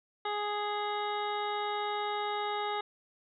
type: harmonic tone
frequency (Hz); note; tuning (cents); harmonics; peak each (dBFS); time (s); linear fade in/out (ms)
415.3; G#4; 0; 1 / 2 / 3 / 4 / 5 / 7 / 8 / 9; -37 / -34 / -38 / -46 / -43 / -48 / -51 / -43; 0.25-2.81; 5
effects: none